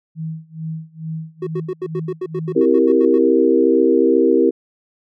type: tone with tremolo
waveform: sine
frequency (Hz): 160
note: D#3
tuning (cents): +49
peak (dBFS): -22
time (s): 0.15-2.68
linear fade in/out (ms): 50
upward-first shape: sine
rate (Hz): 2.3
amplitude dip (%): 95
type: tone bursts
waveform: triangle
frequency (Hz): 370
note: F#4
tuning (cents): 0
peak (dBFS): -18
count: 14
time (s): 1.42-3.185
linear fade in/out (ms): 5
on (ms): 49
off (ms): 83
type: chord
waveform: sine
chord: C dominant seventh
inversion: none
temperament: equal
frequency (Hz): 261.6 / 329.6 / 392 / 466.2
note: C4 / E4 / G4 / Bb4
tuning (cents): 0 / 0 / 0 / 0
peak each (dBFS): -18 / -16 / -16 / -16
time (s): 2.55-4.51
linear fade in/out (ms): 20
effects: none